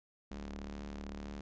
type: ring-modulated tone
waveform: sawtooth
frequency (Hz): 73.42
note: D2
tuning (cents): 0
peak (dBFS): -35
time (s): 0.31-1.41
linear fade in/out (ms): 5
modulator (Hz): 128
effects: resampled to 16000 Hz